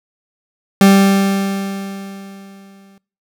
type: tone with exponential decay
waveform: 40% pulse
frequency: 196 Hz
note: G3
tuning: in tune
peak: -4 dBFS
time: 0.81-2.98 s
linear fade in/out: 2 ms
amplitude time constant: 470 ms
effects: noise-tail reverb RT60 0.4 s tail -24 dB re dry